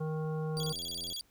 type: harmonic tone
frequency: 156.3 Hz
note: D#3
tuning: 8 cents sharp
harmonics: 1 / 3 / 5 / 7 / 9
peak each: -33 / -38 / -47 / -49 / -53 dBFS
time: 0-0.73 s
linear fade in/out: 10 ms
type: tone with vibrato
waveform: 35% pulse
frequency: 3951 Hz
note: B7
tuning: in tune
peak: -35 dBFS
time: 0.57-1.21 s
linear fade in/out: 0 ms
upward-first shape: square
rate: 16 Hz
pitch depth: 290 cents each way
type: click train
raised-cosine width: 2 ms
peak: -37 dBFS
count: 49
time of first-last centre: 0.57-1.125 s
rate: 86.5 Hz
effects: added 50 Hz sine -68 dBFS peak until 1.3 s + pink hiss -68 dBFS RMS until 1.3 s